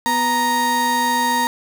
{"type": "tone pair together", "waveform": "35% pulse", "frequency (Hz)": [246.9, 933.7], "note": ["B3", "A#5"], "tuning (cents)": [0, 3], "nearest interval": "octave + major seventh", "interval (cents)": 2303, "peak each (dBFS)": [-23, -15], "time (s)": [0.06, 1.47], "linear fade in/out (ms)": 0, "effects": []}